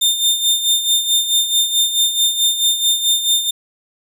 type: tone with tremolo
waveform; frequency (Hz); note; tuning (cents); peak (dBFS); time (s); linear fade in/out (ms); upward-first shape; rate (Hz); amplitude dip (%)
sawtooth; 3615; A7; +46; -8; 0.01-3.51; 10; sine; 4.6; 65
effects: none